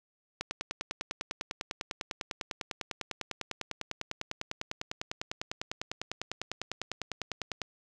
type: click train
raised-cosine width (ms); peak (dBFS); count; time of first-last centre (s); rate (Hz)
0.2; -17; 73; 0.41-7.617; 9.99
effects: none